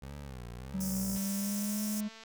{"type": "tone with vibrato", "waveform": "20% pulse", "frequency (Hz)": 65, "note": "C2", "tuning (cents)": -11, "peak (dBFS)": -37, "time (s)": [0.02, 1.18], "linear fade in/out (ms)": 5, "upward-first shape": "sine", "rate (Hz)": 1.6, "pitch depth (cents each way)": 180}
{"type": "tone with pitch glide", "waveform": "triangle", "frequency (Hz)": [190, 210.8], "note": ["F#3", "G#3"], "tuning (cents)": [46, 26], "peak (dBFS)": -30, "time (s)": [0.73, 2.09], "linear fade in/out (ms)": 20, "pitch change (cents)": 180, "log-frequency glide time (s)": [0.95, 1.86]}
{"type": "high-pass noise", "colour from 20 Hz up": "pink", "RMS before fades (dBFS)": -40, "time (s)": [0.8, 2.01], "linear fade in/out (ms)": 10, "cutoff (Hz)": 5100, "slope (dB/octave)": 96}
{"type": "click train", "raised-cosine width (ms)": 0.2, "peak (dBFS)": -34, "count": 241, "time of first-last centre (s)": [1.16, 2.236], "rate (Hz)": 223}
{"effects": []}